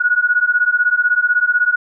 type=beating tone pair; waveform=sine; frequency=1451 / 1467 Hz; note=F#6 / F#6; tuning=-34 / -15 cents; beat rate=16 Hz; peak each=-15 dBFS; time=0-1.76 s; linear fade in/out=10 ms; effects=none